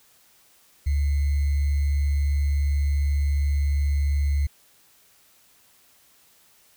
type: tone with sample-and-hold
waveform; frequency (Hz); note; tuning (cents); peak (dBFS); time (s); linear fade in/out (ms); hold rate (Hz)
sine; 71.4; D2; -48; -19; 0.86-4.47; 10; 2100
effects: white hiss -58 dBFS RMS until 6.76 s